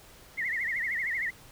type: tone with vibrato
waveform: sine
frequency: 1975.5 Hz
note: B6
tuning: in tune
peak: -28 dBFS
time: 0.37-1.31 s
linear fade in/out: 20 ms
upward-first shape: triangle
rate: 13 Hz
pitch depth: 190 cents each way
effects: pink hiss -53 dBFS RMS until 1.51 s